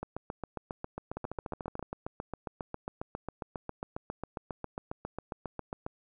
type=two click trains; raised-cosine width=1 ms; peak=-22 / -23 dBFS; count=44 / 10; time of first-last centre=0.03-5.864 / 1.17-1.827 s; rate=7.37 / 13.7 Hz; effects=none